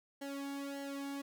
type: tone with flanger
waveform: sawtooth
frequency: 278.9 Hz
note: C#4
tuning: 11 cents sharp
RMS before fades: -42 dBFS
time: 0.21-1.22 s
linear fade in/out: 10 ms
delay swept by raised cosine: 0.81 to 1.61 ms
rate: 1.7 Hz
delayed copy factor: -0.95
effects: none